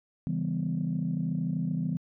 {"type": "chord", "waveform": "sine", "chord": "C# half-diminished seventh", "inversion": "none", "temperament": "just", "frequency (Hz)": [138.59, 166.31, 199.57, 249.5], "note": ["C#3", "E3", "G3", "B3"], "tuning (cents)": [0, 16, 31, 18], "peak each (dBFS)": [-35, -29, -34, -34], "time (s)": [0.27, 1.97], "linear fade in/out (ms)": 0, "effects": ["tanh soft clip ceiling -19 dBFS"]}